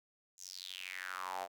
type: tone with high-pass filter sweep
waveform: square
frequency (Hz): 46.25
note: F#1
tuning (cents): 0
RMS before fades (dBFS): -44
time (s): 0.37-1.48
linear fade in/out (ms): 50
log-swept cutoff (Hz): 6900 to 650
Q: 5.2
effects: none